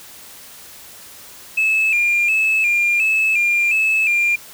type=tone with vibrato; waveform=sine; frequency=2500 Hz; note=D#7; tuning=8 cents sharp; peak=-12 dBFS; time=1.57-4.36 s; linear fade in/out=10 ms; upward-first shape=square; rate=1.4 Hz; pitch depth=71 cents each way; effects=tanh soft clip ceiling -11 dBFS + white hiss -40 dBFS RMS until 4.53 s